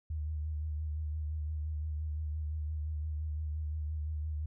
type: tone with vibrato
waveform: sine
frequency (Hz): 76.6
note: D#2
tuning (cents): -27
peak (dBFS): -33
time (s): 0.1-4.46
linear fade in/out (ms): 5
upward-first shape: sine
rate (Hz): 5.8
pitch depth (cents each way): 40
effects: none